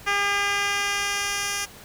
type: tone with band-pass filter sweep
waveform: 10% pulse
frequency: 403.6 Hz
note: G#4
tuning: 49 cents flat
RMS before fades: -25 dBFS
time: 0.06-1.66 s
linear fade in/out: 20 ms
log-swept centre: 2000 to 6300 Hz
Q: 0.71
effects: pink hiss -45 dBFS RMS until 1.84 s